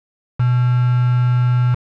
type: tone with quantisation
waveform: sine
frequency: 123.5 Hz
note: B2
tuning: in tune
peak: -12 dBFS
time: 0.39-1.75 s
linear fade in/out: 10 ms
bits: 4
effects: low-pass 2000 Hz 12 dB/octave